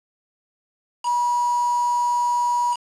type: tone with quantisation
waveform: sine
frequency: 966 Hz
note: B5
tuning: 39 cents flat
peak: -18 dBFS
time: 1.03-2.77 s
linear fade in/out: 50 ms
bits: 5
effects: resampled to 22050 Hz